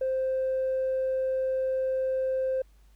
triangle tone with tanh clipping, 523.3 Hz, C5, in tune, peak -25 dBFS, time 0.01-2.62 s, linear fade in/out 5 ms, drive 5 dB, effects added 50 Hz sine -54 dBFS peak until 2.95 s + pink hiss -68 dBFS RMS until 2.95 s

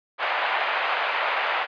pink band-pass noise, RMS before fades -25 dBFS, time 0.18-1.67 s, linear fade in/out 50 ms, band 660 to 2800 Hz, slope 24 dB/octave, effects resampled to 11025 Hz

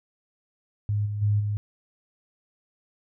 sine tone with level steps, 103.83 Hz, G#2, in tune, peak -22 / -27 / -19 / -24 dBFS, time 0.89-1.57 s, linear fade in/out 0 ms, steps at 1.05 / 1.21 / 1.39 s, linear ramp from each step 20 ms, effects none

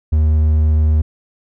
triangle tone, 77.2 Hz, D#2, 13 cents flat, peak -8 dBFS, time 0.12-1.02 s, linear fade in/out 10 ms, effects none

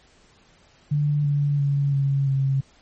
sine tone with pitch steps, 146.83 / 143.97 / 141.17 / 138.43 / 135.74 Hz, D3 / D3 / C#3 / C#3 / C#3, 0 / -34 / +32 / -2 / -36 cents, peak -18 dBFS, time 0.91-2.61 s, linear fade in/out 10 ms, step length 340 ms, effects pink hiss -56 dBFS RMS until 2.81 s + MP3 32 kbps

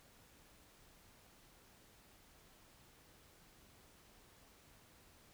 silence, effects pink hiss -65 dBFS RMS until 5.33 s

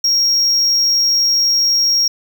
triangle tone, 5588 Hz, F8, in tune, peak -10 dBFS, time 0.04-2.08 s, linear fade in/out 5 ms, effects 7-bit

